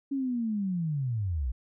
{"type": "linear sweep", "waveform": "sine", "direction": "down", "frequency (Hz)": [280.6, 55], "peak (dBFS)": -27, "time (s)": [0.11, 1.52], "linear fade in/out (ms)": 10, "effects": []}